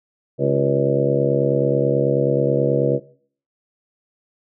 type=harmonic tone with a mistuned harmonic; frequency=69.3 Hz; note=C#2; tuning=in tune; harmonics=2 / 3 / 4 / 5 / 6 / 7 / 8 / 9; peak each=-21 / -28 / -26 / -24 / -30 / -20 / -23 / -27 dBFS; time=0.38-3 s; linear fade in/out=50 ms; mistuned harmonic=6; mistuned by=-84 cents; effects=noise-tail reverb RT60 0.5 s tail -18 dB re dry